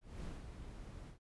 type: noise with ADSR envelope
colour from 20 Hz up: brown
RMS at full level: -44 dBFS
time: 0.01-1.19 s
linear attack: 230 ms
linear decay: 180 ms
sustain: -6 dB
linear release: 110 ms
effects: resampled to 24000 Hz